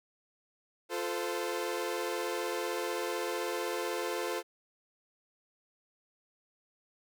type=chord; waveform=sawtooth; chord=F major; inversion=none; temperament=equal with one note detuned; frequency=349.2 / 440 / 516 Hz; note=F4 / A4 / C5; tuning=0 / 0 / -24 cents; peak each=-33 dBFS; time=0.89-4.43 s; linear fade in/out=50 ms; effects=none